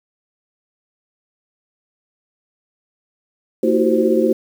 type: tone cluster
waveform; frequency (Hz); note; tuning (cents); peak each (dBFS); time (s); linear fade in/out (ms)
sine; 227.6 / 322.7 / 365 / 381.2 / 522; A#3 / E4 / F#4 / G4 / C5; -41 / -37 / -24 / -48 / -4; -19; 3.63-4.33; 5
effects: 7-bit